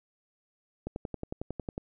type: click train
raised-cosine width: 2 ms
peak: -21 dBFS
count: 11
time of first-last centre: 0.87-1.779 s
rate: 11 Hz
effects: none